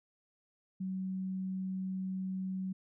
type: tone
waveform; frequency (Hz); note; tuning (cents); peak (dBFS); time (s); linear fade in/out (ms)
sine; 188.3; F#3; +31; -34; 0.8-2.73; 10
effects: none

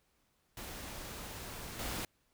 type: noise with level steps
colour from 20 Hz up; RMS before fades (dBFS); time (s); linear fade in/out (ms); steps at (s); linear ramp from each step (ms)
pink; -45 / -39; 0.57-2.05; 2; 1.79; 2
effects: pink hiss -75 dBFS RMS until 2.33 s

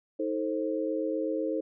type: chord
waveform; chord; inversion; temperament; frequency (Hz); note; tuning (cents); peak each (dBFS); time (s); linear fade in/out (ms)
sine; A diminished; second; just; 316.8 / 440 / 528; Eb4 / A4 / C5; +31 / 0 / +16; -31 / -33 / -32; 0.19-1.61; 10
effects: none

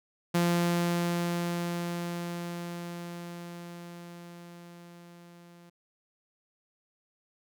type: tone with level ramp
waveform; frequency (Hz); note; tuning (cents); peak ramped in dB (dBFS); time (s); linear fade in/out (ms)
sawtooth; 172.8; F3; -18; -19 to -48; 0.34-5.7; 10
effects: none

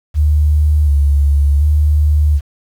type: tone with vibrato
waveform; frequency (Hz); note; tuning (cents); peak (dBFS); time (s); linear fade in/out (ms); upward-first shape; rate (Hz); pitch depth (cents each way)
sine; 73.2; D2; -5; -8; 0.14-2.41; 50; square; 0.68; 44
effects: 7-bit

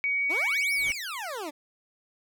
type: tone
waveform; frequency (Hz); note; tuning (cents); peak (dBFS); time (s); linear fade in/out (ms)
sine; 2252; C#7; +27; -24; 0.04-0.92; 0
type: exponential two-way sweep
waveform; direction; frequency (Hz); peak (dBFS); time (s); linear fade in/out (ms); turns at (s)
20% pulse; up then down; 277.2 to 5650 to 277.2; -28; 0.29-1.51; 20; 0.73
type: noise with exponential growth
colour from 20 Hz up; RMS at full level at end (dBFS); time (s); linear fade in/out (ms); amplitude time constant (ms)
pink; -39; 0.56-0.91; 5; 74
effects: none

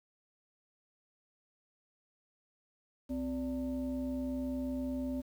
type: tone with frequency modulation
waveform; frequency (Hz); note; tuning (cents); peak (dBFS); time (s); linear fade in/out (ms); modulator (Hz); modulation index
sine; 258.6; C4; -20; -33; 3.09-5.22; 20; 322; 0.64
effects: 10-bit

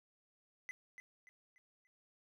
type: tone with echo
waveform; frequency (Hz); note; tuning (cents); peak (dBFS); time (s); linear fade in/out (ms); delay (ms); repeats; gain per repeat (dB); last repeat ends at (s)
triangle; 2019; B6; +38; -40; 0.69-0.71; 0; 290; 4; -8; 1.87
effects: none

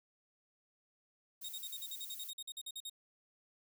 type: noise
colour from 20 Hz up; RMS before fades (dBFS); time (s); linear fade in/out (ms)
violet; -48; 1.41-2.31; 10
type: tone bursts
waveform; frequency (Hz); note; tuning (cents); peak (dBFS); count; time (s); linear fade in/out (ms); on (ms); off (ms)
sawtooth; 3729; A#7; 0; -39; 16; 1.44-2.897; 5; 47; 47
effects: none

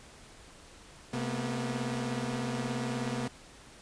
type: tone cluster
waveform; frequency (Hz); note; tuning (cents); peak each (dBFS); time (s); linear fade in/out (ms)
sawtooth; 129.2 / 222.7 / 241.7; C3 / A3 / B3; -21 / +21 / -37; -32 / -34 / -31; 1.13-3.28; 5
effects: pink hiss -53 dBFS RMS until 3.81 s + resampled to 22050 Hz

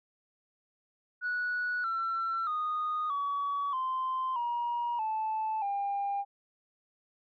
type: tone with pitch steps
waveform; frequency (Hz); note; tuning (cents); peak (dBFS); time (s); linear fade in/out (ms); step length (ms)
sine; 1469 / 1347.1 / 1235.3 / 1132.8 / 1038.7 / 952.5 / 873.5 / 801; F#6 / E6 / D#6 / C#6 / C6 / A#5 / A5 / G5; -13 / +37 / -13 / +37 / -13 / +37 / -13 / +37; -28; 1.21-6.25; 50; 630
effects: tanh soft clip ceiling -26 dBFS

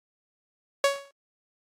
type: tone with exponential decay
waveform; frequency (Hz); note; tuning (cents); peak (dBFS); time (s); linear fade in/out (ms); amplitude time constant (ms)
sawtooth; 558; C#5; +11; -13; 0.84-1.11; 2; 57
effects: low-pass 10000 Hz 12 dB/octave + AAC 64 kbps

